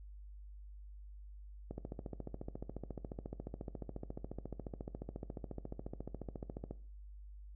click train, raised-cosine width 2 ms, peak -29 dBFS, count 72, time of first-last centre 1.71-6.71 s, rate 14.2 Hz, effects noise-tail reverb RT60 0.4 s tail -17 dB re dry + added 50 Hz sine -49 dBFS peak until 7.55 s

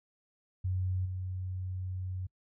sine tone with level steps, 92.5 Hz, F#2, in tune, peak -29 / -34 dBFS, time 0.64-2.27 s, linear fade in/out 10 ms, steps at 1.05 s, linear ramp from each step 10 ms, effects noise-tail reverb RT60 0.1 s tail -26 dB re dry

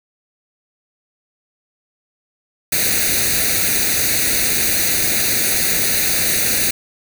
white noise with comb filter, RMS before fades -17 dBFS, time 2.72-6.71 s, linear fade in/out 5 ms, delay 0.47 ms, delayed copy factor +0.8, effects none

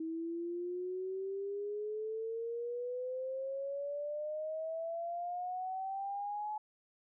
sine exponential sweep, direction up, 320.5 to 856 Hz, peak -36 dBFS, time 0-6.58 s, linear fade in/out 5 ms, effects none

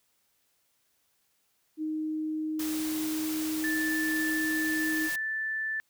sine tone with pitch glide, 311.1 to 313.4 Hz, D#4 to D#4, 0 to +13 cents, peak -29 dBFS, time 1.77-5.1 s, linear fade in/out 50 ms, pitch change +13 cents, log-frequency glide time 2.24-3.9 s
white noise, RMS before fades -38 dBFS, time 2.59-5.16 s, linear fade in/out 5 ms
sine tone, 1760 Hz, A6, in tune, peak -29 dBFS, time 3.64-5.8 s, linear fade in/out 0 ms
effects white hiss -72 dBFS RMS until 5.89 s

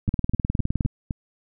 two click trains, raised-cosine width 5 ms, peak -13 / -10 dBFS, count 5 / 16, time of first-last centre 0.08-1.108 / 0.09-0.859 s, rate 3.89 / 19.5 Hz, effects none

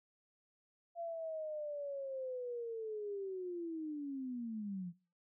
sine linear sweep, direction down, 686 to 170.6 Hz, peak -39 dBFS, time 0.95-4.93 s, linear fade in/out 50 ms, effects noise-tail reverb RT60 0.4 s tail -23 dB re dry

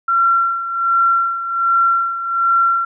sine tone with tremolo, 1364 Hz, F6, 41 cents flat, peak -10 dBFS, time 0.08-2.85 s, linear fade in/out 5 ms, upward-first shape sine, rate 1.3 Hz, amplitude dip 70%, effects none

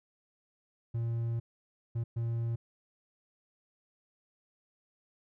triangle tone bursts at uneven times, 116.1 Hz, A#2, 7 cents flat, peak -28 dBFS, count 3, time 0.94-1.4 / 1.95-2.04 / 2.16-2.56 s, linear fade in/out 10 ms, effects none

